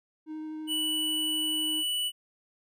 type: tone with vibrato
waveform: triangle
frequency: 311.1 Hz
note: D#4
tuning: in tune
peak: -33 dBFS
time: 0.26-1.84 s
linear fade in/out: 50 ms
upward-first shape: triangle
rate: 12 Hz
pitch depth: 10 cents each way
type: tone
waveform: square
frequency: 2960 Hz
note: F#7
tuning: in tune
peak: -28 dBFS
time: 0.67-2.12 s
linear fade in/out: 50 ms
effects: none